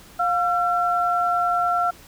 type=tone pair together; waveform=sine; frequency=707.5 / 1355 Hz; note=F5 / E6; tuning=+22 / +47 cents; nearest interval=major seventh; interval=1125 cents; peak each=-21 dBFS; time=0.19-1.91 s; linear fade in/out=10 ms; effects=pink hiss -47 dBFS RMS until 2.07 s